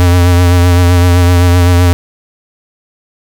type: tone with vibrato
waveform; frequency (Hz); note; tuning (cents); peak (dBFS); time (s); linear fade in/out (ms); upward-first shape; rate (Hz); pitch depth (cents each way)
square; 88.3; F2; +20; -5; 0-1.93; 0; triangle; 7.8; 37
effects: none